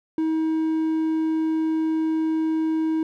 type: tone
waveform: triangle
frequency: 318.3 Hz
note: D#4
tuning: 39 cents sharp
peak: -18 dBFS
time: 0.18-3.03 s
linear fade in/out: 2 ms
effects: none